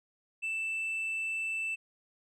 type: tone with tanh clipping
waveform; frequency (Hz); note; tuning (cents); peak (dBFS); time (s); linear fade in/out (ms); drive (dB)
sine; 2651; E7; +9; -32; 0.42-1.76; 20; 2
effects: none